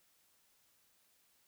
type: silence
effects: white hiss -72 dBFS RMS until 1.47 s